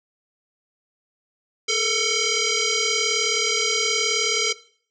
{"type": "tone with frequency modulation", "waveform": "sine", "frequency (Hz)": 1318.5, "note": "E6", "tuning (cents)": 0, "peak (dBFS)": -19, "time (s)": [1.68, 4.53], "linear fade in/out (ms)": 10, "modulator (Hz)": 892, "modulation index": 5.9, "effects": ["noise-tail reverb RT60 0.5 s tail -18 dB re dry"]}